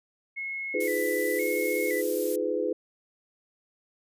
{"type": "tone with vibrato", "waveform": "sine", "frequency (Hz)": 2078, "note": "C7", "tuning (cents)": -12, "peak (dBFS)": -31, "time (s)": [0.36, 2.02], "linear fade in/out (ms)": 20, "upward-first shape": "square", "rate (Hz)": 0.97, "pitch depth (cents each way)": 78}
{"type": "chord", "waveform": "sine", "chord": "F half-diminished seventh", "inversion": "third", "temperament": "just", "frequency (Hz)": [314.3, 349.2, 419.1, 502.9], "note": ["Eb4", "F4", "Ab4", "Cb5"], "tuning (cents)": [18, 0, 16, 31], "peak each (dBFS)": [-33, -33, -30, -29], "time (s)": [0.74, 2.73], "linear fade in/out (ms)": 5}
{"type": "noise", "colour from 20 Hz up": "violet", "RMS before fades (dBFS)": -34, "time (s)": [0.8, 2.36], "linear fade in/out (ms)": 5}
{"effects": ["resampled to 32000 Hz"]}